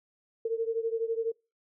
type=beating tone pair; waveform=sine; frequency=450.9 / 462.9 Hz; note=A4 / A#4; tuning=+42 / -12 cents; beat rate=12 Hz; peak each=-29 / -32 dBFS; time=0.45-1.32 s; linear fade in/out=5 ms; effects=noise-tail reverb RT60 0.3 s tail -24 dB re dry